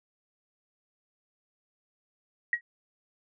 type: tone with exponential decay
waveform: sine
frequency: 1904 Hz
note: A#6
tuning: 36 cents sharp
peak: -19 dBFS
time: 2.53-2.61 s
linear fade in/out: 2 ms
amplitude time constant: 17 ms
effects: none